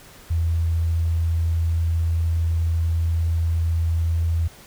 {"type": "tone", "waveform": "sine", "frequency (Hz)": 82.8, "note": "E2", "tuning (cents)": 8, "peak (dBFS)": -18, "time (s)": [0.3, 4.48], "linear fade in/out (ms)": 10, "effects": ["pink hiss -46 dBFS RMS until 4.66 s"]}